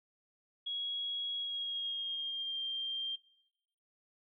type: tone with pitch glide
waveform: sine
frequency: 3319 to 3180 Hz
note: G#7 to G7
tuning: -2 to +24 cents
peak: -35 dBFS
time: 0.66-3.16 s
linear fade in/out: 10 ms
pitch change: -74 cents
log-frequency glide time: 1.36-2.62 s
effects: noise-tail reverb RT60 0.9 s tail -20 dB re dry